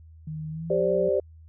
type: tone with pitch glide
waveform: sine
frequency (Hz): 155.56 to 178.69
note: D#3 to F3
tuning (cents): 0 to +40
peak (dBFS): -31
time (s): 0.27-1.09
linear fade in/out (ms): 5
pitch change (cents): +240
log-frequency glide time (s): 0.5-0.88
type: chord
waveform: sine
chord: G suspended fourth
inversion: none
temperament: equal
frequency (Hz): 392 / 523.3 / 587.3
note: G4 / C5 / D5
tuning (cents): 0 / 0 / 0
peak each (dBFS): -25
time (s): 0.7-1.2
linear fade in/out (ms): 5
effects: added 80 Hz sine -46 dBFS peak until 1.48 s